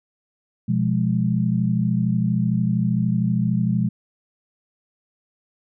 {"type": "chord", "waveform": "sine", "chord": "F diminished", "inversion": "second", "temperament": "equal", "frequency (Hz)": [123.47, 174.61, 207.7], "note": ["Cb3", "F3", "Ab3"], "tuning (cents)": [0, 0, 0], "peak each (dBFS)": -22, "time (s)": [0.68, 3.89], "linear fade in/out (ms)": 10, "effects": []}